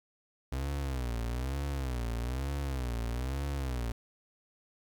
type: tone with vibrato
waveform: 35% pulse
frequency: 63.8 Hz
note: C2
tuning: 43 cents flat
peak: -30 dBFS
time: 0.52-3.92 s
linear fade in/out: 5 ms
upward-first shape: sine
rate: 1.1 Hz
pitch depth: 180 cents each way
effects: 11-bit